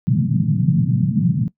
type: band-pass noise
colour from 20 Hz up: pink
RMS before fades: -17 dBFS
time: 0.07-1.48 s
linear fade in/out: 0 ms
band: 120 to 210 Hz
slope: 48 dB/octave
effects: noise-tail reverb RT60 0.1 s tail -20 dB re dry